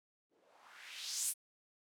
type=noise with low-pass filter sweep; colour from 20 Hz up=violet; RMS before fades=-43 dBFS; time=0.29-1.34 s; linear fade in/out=50 ms; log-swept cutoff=300 to 11000 Hz; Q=2.3; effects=none